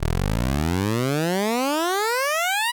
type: exponential sweep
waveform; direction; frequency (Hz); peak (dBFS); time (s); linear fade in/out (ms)
15% pulse; up; 36.4 to 987.8; -14; 0-2.72; 20
effects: none